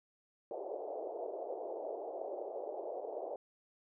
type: band-pass noise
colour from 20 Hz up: white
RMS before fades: -42 dBFS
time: 0.51-3.36 s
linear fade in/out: 2 ms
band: 370 to 720 Hz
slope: 48 dB/octave
effects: none